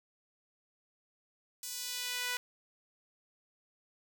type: tone with high-pass filter sweep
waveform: sawtooth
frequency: 493.9 Hz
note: B4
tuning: in tune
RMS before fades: -38 dBFS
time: 1.63-2.37 s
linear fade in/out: 2 ms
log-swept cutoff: 6700 to 1600 Hz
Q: 1
effects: none